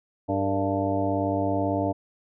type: harmonic tone with a mistuned harmonic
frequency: 98 Hz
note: G2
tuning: in tune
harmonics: 1 / 2 / 3 / 4 / 5 / 6 / 7 / 9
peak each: -30 / -36 / -27 / -38 / -33 / -30 / -29 / -34 dBFS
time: 0.28-1.93 s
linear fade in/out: 20 ms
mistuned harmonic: 5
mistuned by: -83 cents
effects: none